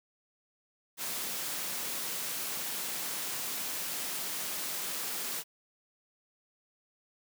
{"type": "high-pass noise", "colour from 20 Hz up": "white", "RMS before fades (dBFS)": -36, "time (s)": [0.97, 5.44], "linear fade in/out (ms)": 50, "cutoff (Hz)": 140, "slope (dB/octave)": 24, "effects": []}